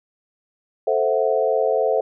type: chord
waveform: sine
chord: F# half-diminished seventh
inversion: first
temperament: equal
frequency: 440 / 523.3 / 659.3 / 740 Hz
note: A4 / C5 / E5 / F#5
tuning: 0 / 0 / 0 / 0 cents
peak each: -21 / -21 / -22 / -26 dBFS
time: 0.87-2.01 s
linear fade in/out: 5 ms
effects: none